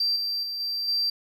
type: tone with level steps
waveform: triangle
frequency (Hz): 4699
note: D8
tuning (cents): 0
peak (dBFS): -19 / -24 / -28 / -25 / -20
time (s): 0-1.1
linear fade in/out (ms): 5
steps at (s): 0.16 / 0.43 / 0.6 / 0.88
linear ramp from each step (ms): 2
effects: tanh soft clip ceiling -18 dBFS